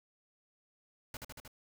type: noise with echo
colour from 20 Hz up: pink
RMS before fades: -43 dBFS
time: 1.14-1.17 s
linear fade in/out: 2 ms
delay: 77 ms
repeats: 4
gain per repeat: -2 dB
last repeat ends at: 1.478 s
effects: none

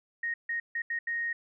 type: tone bursts at uneven times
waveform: sine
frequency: 1864.7 Hz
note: A#6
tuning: in tune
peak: -29 dBFS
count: 5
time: 0.23-0.34 / 0.49-0.6 / 0.75-0.82 / 0.9-0.99 / 1.07-1.33 s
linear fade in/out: 5 ms
effects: none

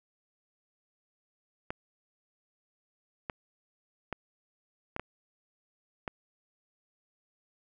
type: clicks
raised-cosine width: 0.5 ms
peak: -19 dBFS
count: 6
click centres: 1.705 / 3.298 / 4.127 / 4.964 / 4.996 / 6.078 s
effects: none

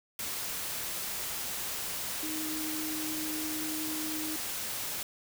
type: tone in noise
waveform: sine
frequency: 311.1 Hz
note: D#4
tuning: in tune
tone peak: -36 dBFS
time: 2.23-4.36 s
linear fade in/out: 2 ms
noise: white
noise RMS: -36 dBFS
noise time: 0.19-5.03 s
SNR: -3 dB
effects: none

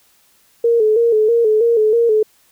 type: tone with vibrato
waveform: sine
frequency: 448.4 Hz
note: A4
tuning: 33 cents sharp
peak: -10 dBFS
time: 0.64-2.23 s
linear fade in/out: 5 ms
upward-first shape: square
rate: 3.1 Hz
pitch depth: 70 cents each way
effects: white hiss -55 dBFS RMS until 2.51 s

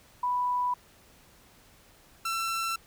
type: tone pair in turn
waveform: sine / sawtooth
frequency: 987.8 / 1343.5 Hz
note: B5 / E6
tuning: 0 / +33 cents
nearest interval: perfect fourth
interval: 533 cents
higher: second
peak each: -25 dBFS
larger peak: neither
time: 0.23-0.74 / 2.25-2.76 s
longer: neither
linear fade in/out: 5 ms
effects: pink hiss -58 dBFS RMS until 2.86 s

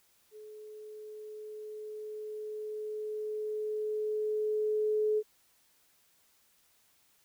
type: tone with level ramp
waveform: sine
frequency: 427.4 Hz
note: G#4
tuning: 50 cents sharp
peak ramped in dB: -46 to -25 dBFS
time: 0.31-5.23 s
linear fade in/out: 50 ms
effects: white hiss -68 dBFS RMS until 7.24 s

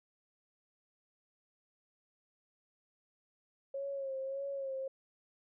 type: tone with vibrato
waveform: sine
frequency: 544 Hz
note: C#5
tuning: 33 cents flat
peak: -36 dBFS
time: 3.74-4.88 s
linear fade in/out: 5 ms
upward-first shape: sine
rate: 1.7 Hz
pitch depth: 42 cents each way
effects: none

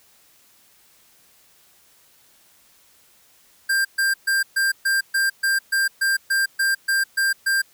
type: tone bursts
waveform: square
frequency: 1589 Hz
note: G6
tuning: 23 cents sharp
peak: -18 dBFS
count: 14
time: 3.69-7.62 s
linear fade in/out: 10 ms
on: 160 ms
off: 130 ms
effects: white hiss -56 dBFS RMS until 7.73 s

